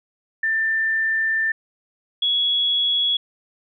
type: tone pair in turn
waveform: sine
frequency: 1784 / 3356 Hz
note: A6 / G#7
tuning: +23 / +17 cents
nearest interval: major seventh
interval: 1094 cents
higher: second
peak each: -18 / -17 dBFS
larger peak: second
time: 0.43-1.52 / 2.22-3.17 s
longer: first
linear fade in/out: 5 ms
effects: none